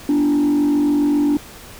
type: tone with frequency modulation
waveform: sine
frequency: 291.6 Hz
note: D4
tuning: 12 cents flat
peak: -11 dBFS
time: 0.09-1.37 s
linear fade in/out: 2 ms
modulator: 47.3 Hz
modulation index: 0.53
effects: tanh soft clip ceiling -12 dBFS + pink hiss -39 dBFS RMS until 1.79 s